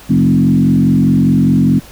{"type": "tone with frequency modulation", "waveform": "sine", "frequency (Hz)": 207.7, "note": "G#3", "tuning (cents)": 0, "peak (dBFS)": -7, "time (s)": [0.09, 1.8], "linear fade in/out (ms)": 20, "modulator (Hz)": 44.9, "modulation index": 1.6, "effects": ["added 50 Hz sine -42 dBFS peak until 1.91 s", "pink hiss -38 dBFS RMS until 1.91 s"]}